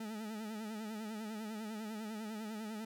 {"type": "tone with vibrato", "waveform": "40% pulse", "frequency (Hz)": 216.4, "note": "A3", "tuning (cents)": -29, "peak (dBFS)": -40, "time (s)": [0, 2.85], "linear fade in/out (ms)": 5, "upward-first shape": "sine", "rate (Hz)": 10, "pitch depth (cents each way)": 69, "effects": []}